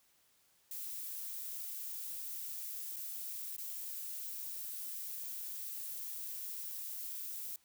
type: noise with dropouts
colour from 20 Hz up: violet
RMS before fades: -43 dBFS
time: 0.71-7.56 s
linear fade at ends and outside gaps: 2 ms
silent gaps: 2.962-2.965 / 3.565-3.581 s
effects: white hiss -71 dBFS RMS until 7.64 s